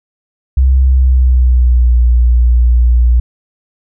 sine tone with pitch glide, 65.41 to 59.98 Hz, C2 to B1, 0 to -50 cents, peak -5 dBFS, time 0.57-3.2 s, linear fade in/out 5 ms, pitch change -150 cents, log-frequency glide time 0.83-1.96 s, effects none

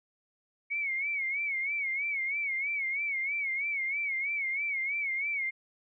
sine tone with vibrato, 2217 Hz, C#7, in tune, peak -29 dBFS, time 0.7-5.51 s, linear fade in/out 20 ms, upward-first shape sine, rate 3.1 Hz, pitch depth 100 cents each way, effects none

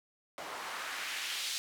white noise with band-pass filter sweep, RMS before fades -39 dBFS, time 0.38-1.58 s, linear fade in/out 0 ms, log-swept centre 710 to 4000 Hz, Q 1.2, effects none

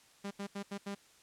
sawtooth tone bursts at uneven times, 200 Hz, G3, 35 cents sharp, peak -34 dBFS, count 5, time 0.24-0.31 / 0.39-0.47 / 0.55-0.63 / 0.71-0.78 / 0.86-0.95 s, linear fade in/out 10 ms, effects white hiss -63 dBFS RMS until 1.22 s + low-pass 9000 Hz 12 dB/octave

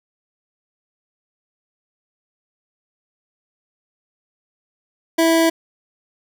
25% pulse tone, 328.5 Hz, E4, 6 cents flat, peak -9 dBFS, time 5.18-5.5 s, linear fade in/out 10 ms, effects none

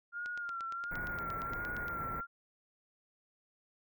sine tone with vibrato, 1396.9 Hz, F6, in tune, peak -37 dBFS, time 0.12-2.27 s, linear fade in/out 50 ms, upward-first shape sine, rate 1.4 Hz, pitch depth 57 cents each way
click train, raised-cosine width 0.2 ms, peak -31 dBFS, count 15, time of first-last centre 0.26-1.882 s, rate 8.63 Hz
pink band-stop noise, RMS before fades -44 dBFS, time 0.91-2.21 s, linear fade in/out 5 ms, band 2200 to 15000 Hz, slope 96 dB/octave
effects none

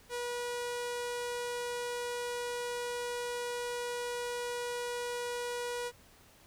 sawtooth tone with low-pass filter, 484.4 Hz, B4, 34 cents flat, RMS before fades -37 dBFS, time 0.09-5.92 s, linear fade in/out 50 ms, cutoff 10000 Hz, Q 1.1, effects pink hiss -60 dBFS RMS until 6.46 s

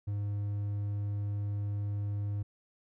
triangle tone, 102.2 Hz, G#2, 27 cents flat, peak -29 dBFS, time 0.07-2.43 s, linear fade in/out 10 ms, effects none

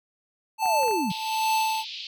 square tone with tremolo, 879 Hz, A5, 2 cents flat, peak -21 dBFS, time 0.58-1.85 s, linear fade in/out 50 ms, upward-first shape triangle, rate 1.3 Hz, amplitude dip 80%
sine linear sweep, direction down, 790 to 162.9 Hz, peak -25 dBFS, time 0.62-1.12 s, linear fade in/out 5 ms
clicks, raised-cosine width 0.5 ms, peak -26 dBFS, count 4, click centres 0.658 / 0.832 / 0.881 / 0.911 s
white band-pass noise, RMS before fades -37 dBFS, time 1.1-2.07 s, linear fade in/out 2 ms, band 2600 to 4600 Hz, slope 48 dB/octave
effects none

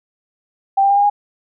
sine tone with pitch steps, 784 / 793.1 / 802.3 / 811.6 / 821.1 Hz, G5 / G5 / G5 / G#5 / G#5, 0 / +20 / +40 / -40 / -20 cents, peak -10 dBFS, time 0.77-1.1 s, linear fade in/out 10 ms, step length 66 ms, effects none

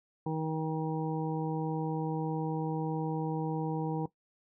harmonic tone, 158.4 Hz, D#3, 31 cents sharp, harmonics 1 / 2 / 3 / 5 / 6, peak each -33 / -36 / -38 / -40 / -41 dBFS, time 0.26-4.06 s, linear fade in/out 5 ms, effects noise-tail reverb RT60 0.1 s tail -17 dB re dry

